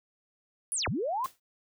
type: linear two-way sweep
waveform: sine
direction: down then up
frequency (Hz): 10930 to 70.2 to 1093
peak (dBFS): -28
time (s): 0.72-1.26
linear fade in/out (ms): 0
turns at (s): 0.88
type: noise with exponential decay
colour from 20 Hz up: white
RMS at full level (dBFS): -40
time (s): 1.24-1.4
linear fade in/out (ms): 5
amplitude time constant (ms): 33
effects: none